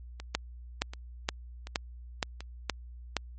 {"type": "two click trains", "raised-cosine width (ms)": 0.2, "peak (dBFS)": [-10, -24], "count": [7, 4], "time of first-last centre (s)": [[0.35, 3.167], [0.2, 2.406]], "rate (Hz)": [2.13, 1.36], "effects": ["added 60 Hz sine -43 dBFS peak until 3.38 s", "MP3 32 kbps"]}